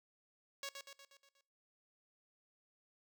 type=tone with echo; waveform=5% pulse; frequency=554.4 Hz; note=C#5; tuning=in tune; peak=-30 dBFS; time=0.63-0.69 s; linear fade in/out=2 ms; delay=120 ms; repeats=6; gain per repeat=-5 dB; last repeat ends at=1.41 s; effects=noise-tail reverb RT60 0.4 s tail -20 dB re dry